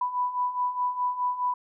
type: beating tone pair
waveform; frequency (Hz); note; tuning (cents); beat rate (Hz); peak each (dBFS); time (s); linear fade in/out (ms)
sine; 987.8 / 992.6; B5 / B5; 0 / +8; 4.8; -31 / -26; 0.01-1.54; 5
effects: none